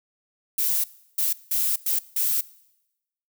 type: noise bursts at uneven times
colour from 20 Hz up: violet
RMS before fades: -23 dBFS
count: 5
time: 0.58-0.84 / 1.18-1.33 / 1.51-1.76 / 1.86-1.99 / 2.16-2.41 s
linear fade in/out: 5 ms
effects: noise-tail reverb RT60 0.9 s tail -21 dB re dry